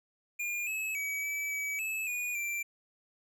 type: tone with pitch steps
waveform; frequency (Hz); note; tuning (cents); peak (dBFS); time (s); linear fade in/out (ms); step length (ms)
square; 2416 / 2586 / 2275 / 2300 / 2282 / 2605 / 2454 / 2355; D7 / E7 / C#7 / D7 / C#7 / E7 / D#7 / D7; +48 / -34 / +44 / -37 / +50 / -21 / -25 / +4; -33; 0.39-2.63; 10; 280
effects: none